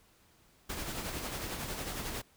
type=noise with tremolo; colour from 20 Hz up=pink; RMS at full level=-37 dBFS; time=0.69-2.22 s; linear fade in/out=10 ms; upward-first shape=sine; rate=11 Hz; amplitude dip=40%; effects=pink hiss -65 dBFS RMS until 2.36 s